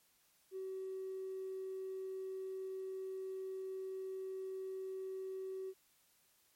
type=tone with tanh clipping; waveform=triangle; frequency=379.8 Hz; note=F#4; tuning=45 cents sharp; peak=-40 dBFS; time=0.51-5.74 s; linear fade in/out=50 ms; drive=1 dB; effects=white hiss -72 dBFS RMS until 6.55 s + MP3 64 kbps